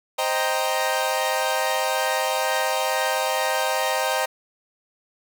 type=chord; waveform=sawtooth; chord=C minor seventh; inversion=none; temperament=equal; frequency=523.3 / 622.3 / 784 / 932.3 Hz; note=C5 / Eb5 / G5 / Bb5; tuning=0 / 0 / 0 / 0 cents; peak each=-23 dBFS; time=0.18-4.26 s; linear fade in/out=10 ms; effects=none